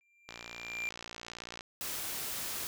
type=tone with exponential growth; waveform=triangle; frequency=2374 Hz; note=D7; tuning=18 cents sharp; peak=-30 dBFS; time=0.01-0.89 s; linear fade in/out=0 ms; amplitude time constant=190 ms
type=click train; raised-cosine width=0.2 ms; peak=-25 dBFS; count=78; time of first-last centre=0.29-1.608 s; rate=58.4 Hz
type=noise; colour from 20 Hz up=white; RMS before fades=-38 dBFS; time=1.81-2.67 s; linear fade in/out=0 ms
effects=none